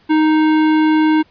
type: tone with hard clipping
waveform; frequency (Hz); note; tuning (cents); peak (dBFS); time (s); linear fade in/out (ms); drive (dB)
sine; 311.1; D#4; 0; -12; 0.09-1.23; 20; 15
effects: pink hiss -53 dBFS RMS until 1.3 s + resampled to 11025 Hz